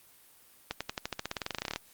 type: accelerating click train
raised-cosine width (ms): 0.2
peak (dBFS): -15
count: 21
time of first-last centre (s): 0.71-1.76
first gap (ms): 96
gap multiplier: 0.93
effects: white hiss -59 dBFS RMS until 1.93 s + Opus 32 kbps